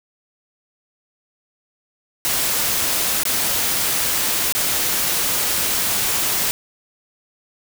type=noise with dropouts; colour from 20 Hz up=white; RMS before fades=-20 dBFS; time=2.25-6.51 s; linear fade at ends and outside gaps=0 ms; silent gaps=3.234-3.253 / 4.524-4.55 s; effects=none